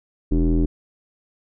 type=tone with low-pass filter; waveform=square; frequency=41.52 Hz; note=E1; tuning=13 cents sharp; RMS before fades=-18 dBFS; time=0.31-0.66 s; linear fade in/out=10 ms; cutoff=320 Hz; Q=7.7; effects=none